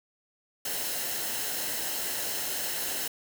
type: noise with comb filter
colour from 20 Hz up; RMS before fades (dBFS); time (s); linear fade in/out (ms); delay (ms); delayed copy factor
white; -32; 0.65-3.08; 5; 0.85; -0.5
effects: none